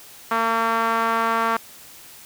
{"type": "tone with band-pass filter", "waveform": "sawtooth", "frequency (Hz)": 227.4, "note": "A#3", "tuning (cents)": -43, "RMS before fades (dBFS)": -21, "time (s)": [0.31, 1.57], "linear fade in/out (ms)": 5, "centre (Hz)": 1200, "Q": 2.4, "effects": ["white hiss -44 dBFS RMS until 2.25 s"]}